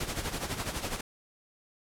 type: noise with tremolo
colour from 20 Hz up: pink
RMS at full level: -32 dBFS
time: 0-1.01 s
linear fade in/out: 5 ms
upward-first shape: sine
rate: 12 Hz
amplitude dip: 65%
effects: low-pass 12000 Hz 12 dB/octave